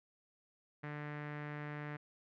sawtooth tone with low-pass filter, 148.2 Hz, D3, 16 cents sharp, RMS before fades -44 dBFS, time 0.83-1.97 s, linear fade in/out 10 ms, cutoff 1900 Hz, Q 3.1, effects none

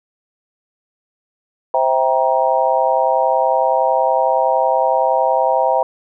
sine chord, C dominant seventh, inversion none, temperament just, 523.3 / 654.1 / 784.9 / 941.9 Hz, C5 / E5 / G5 / Bb5, 0 / -14 / +2 / +18 cents, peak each -18 dBFS, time 1.74-5.83 s, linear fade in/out 2 ms, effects none

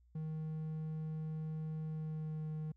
triangle tone with pitch glide, 156.9 to 155.1 Hz, D#3 to D#3, +15 to -5 cents, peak -36 dBFS, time 0.15-2.72 s, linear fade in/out 5 ms, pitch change -20 cents, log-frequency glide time 1.84-2.5 s, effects added 60 Hz sine -64 dBFS peak until 2.76 s

